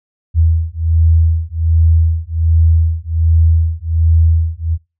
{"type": "beating tone pair", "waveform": "sine", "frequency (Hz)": [81, 82.3], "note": ["E2", "E2"], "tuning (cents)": [-30, -2], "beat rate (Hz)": 1.3, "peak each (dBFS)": -12, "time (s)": [0.34, 4.78], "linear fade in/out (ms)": 50, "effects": ["noise-tail reverb RT60 0.3 s tail -26 dB re dry"]}